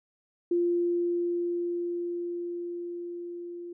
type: tone with level ramp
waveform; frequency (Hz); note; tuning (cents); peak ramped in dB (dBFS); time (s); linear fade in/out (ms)
sine; 347.5; F4; -9; -22 to -37; 0.51-3.73; 5
effects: none